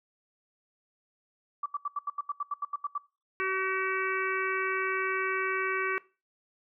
sine tone bursts, 1156 Hz, D6, 28 cents flat, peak -28 dBFS, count 13, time 1.63-2.98 s, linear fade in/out 5 ms, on 30 ms, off 80 ms
harmonic tone, 379.9 Hz, F#4, 46 cents sharp, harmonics 1 / 3 / 4 / 5 / 6 / 7, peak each -33 / -33 / -34 / -37 / -35 / -41 dBFS, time 3.4-5.98 s, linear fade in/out 0 ms
effects noise-tail reverb RT60 0.3 s tail -20 dB re dry

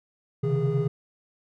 triangle tone cluster, 131.6 / 140.4 / 158.8 / 411.7 Hz, C3 / C#3 / D#3 / G#4, +10 / +22 / +36 / -15 cents, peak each -25 dBFS, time 0.43-0.88 s, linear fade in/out 10 ms, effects tanh soft clip ceiling -13 dBFS

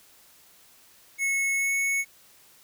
square tone with pitch glide, 2193 to 2208 Hz, C#7 to C#7, -19 to -7 cents, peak -24 dBFS, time 1.18-2.05 s, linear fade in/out 50 ms, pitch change +12 cents, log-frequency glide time 1.55-1.73 s, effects white hiss -56 dBFS RMS until 2.63 s

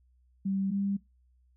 sine tone pair in turn, 194.3 / 198.5 Hz, G3 / G3, -15 / +22 cents, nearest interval unison, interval 37 cents, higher second, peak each -27 dBFS, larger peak neither, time 0.45-0.71 / 0.71-0.97 s, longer neither, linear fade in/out 10 ms, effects noise-tail reverb RT60 0.2 s tail -21 dB re dry + added 62 Hz sine -62 dBFS peak until 1.56 s

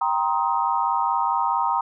sine chord, C minor seventh, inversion second, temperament just, 784.9 / 941.9 / 1046.5 / 1255.8 Hz, G5 / Bb5 / C6 / Eb6, +2 / +18 / 0 / +16 cents, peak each -26 / -22 / -27 / -27 dBFS, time 0.01-1.81 s, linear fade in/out 5 ms, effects none

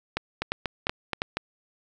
two click trains, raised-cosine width 0.3 ms, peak -10 / -11 dBFS, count 4 / 5, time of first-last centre 0.17-1.219 / 0.42-1.37 s, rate 2.86 / 4.21 Hz, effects none

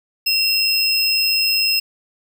square tone pair together, 2719 / 5133 Hz, F7 / E8, -47 / -47 cents, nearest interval major seventh, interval 1100 cents, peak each -21 / -17 dBFS, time 0.26-1.8 s, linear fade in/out 10 ms, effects none

